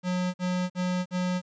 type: tone bursts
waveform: square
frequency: 181.2 Hz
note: F#3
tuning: 36 cents flat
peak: -26 dBFS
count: 4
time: 0.03-1.417 s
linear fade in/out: 50 ms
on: 310 ms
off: 49 ms
effects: resampled to 16000 Hz + 10-bit